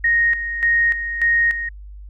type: tone with tremolo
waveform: sine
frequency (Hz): 1865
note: A#6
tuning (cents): 0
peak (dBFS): -13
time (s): 0.04-1.69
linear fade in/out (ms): 5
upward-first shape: square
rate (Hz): 1.7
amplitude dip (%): 65
effects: added 50 Hz sine -34 dBFS peak until 2.09 s